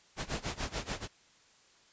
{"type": "noise with tremolo", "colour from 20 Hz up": "pink", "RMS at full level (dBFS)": -34, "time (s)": [0.16, 1.08], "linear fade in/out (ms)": 50, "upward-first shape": "sine", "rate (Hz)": 6.9, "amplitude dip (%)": 90, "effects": ["white hiss -63 dBFS RMS until 1.92 s", "resampled to 16000 Hz"]}